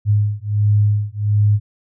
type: beating tone pair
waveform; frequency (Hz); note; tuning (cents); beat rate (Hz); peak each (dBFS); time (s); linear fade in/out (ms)
sine; 103.5 / 104.9; G#2 / G#2; -5 / +18; 1.4; -16; 0.05-1.6; 50
effects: none